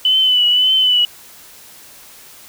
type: tone with vibrato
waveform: sine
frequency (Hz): 3001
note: F#7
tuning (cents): +24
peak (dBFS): -10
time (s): 0.05-1.05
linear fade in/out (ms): 2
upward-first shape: triangle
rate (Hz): 1.8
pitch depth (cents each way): 49
effects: white hiss -41 dBFS RMS until 2.48 s